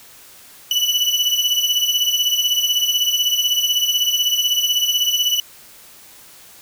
35% pulse beating tone pair, 2957 / 2973 Hz, F#7 / F#7, -2 / +8 cents, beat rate 16 Hz, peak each -17 dBFS, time 0.71-5.4 s, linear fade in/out 2 ms, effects white hiss -44 dBFS RMS until 6.61 s

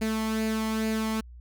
sawtooth tone with flanger, 220 Hz, A3, in tune, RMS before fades -28 dBFS, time 0.01-1.21 s, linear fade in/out 10 ms, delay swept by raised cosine 0.43 to 0.97 ms, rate 2.3 Hz, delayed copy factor +0.5, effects added 60 Hz sine -43 dBFS peak until 1.4 s

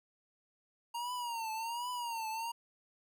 square tone with vibrato, 933 Hz, A#5, 1 cent sharp, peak -37 dBFS, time 0.94-2.52 s, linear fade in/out 10 ms, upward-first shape triangle, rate 1.3 Hz, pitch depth 120 cents each way, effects none

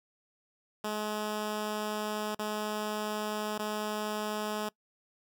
10% pulse tone with dropouts, 212.1 Hz, G#3, 37 cents sharp, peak -24 dBFS, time 0.84-4.69 s, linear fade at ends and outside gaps 5 ms, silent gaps 2.349-2.391 / 3.58-3.592 s, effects noise-tail reverb RT60 0.1 s tail -23 dB re dry

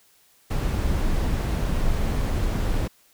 brown noise, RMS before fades -23 dBFS, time 0.5-2.88 s, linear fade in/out 10 ms, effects white hiss -59 dBFS RMS until 3.13 s

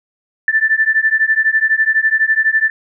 sine beating tone pair, 1760 / 1772 Hz, A6 / A6, 0 / +12 cents, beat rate 12 Hz, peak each -14 dBFS, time 0.48-2.7 s, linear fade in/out 2 ms, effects none

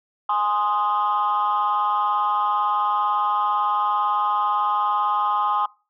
sine chord, Ab major, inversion none, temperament equal, 830.6 / 1046.5 / 1244.5 Hz, Ab5 / C6 / Eb6, 0 / 0 / 0 cents, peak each -22 dBFS, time 0.29-5.66 s, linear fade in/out 5 ms, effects noise-tail reverb RT60 0.3 s tail -21 dB re dry + tanh soft clip ceiling -13 dBFS

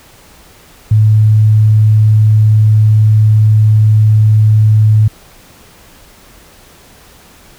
sine tone, 107.8 Hz, A2, 35 cents flat, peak -4 dBFS, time 0.91-5.08 s, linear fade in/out 5 ms, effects pink hiss -41 dBFS RMS until 7.58 s

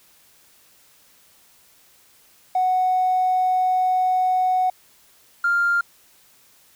triangle tone pair in turn, 740 / 1396.9 Hz, F#5 / F6, 0 / 0 cents, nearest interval major seventh, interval 1100 cents, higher second, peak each -13 dBFS, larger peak neither, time 2.55-4.7 / 5.44-5.81 s, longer first, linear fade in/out 5 ms, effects tanh soft clip ceiling -14 dBFS + white hiss -55 dBFS RMS until 6.75 s

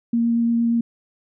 sine tone with vibrato, 233.1 Hz, A#3, in tune, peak -16 dBFS, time 0.13-0.81 s, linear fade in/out 5 ms, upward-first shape sine, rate 8.6 Hz, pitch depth 8 cents each way, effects none

